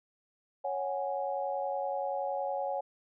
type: chord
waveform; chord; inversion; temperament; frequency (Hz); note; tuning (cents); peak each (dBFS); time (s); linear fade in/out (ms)
sine; C# suspended fourth; none; equal; 554.4 / 740 / 830.6; C#5 / F#5 / G#5; 0 / 0 / 0; -34 / -36 / -36; 0.64-2.81; 10
effects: none